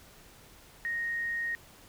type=tone; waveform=sine; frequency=1864.7 Hz; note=A#6; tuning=in tune; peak=-30 dBFS; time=0.85-1.55 s; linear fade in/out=0 ms; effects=pink hiss -55 dBFS RMS until 1.88 s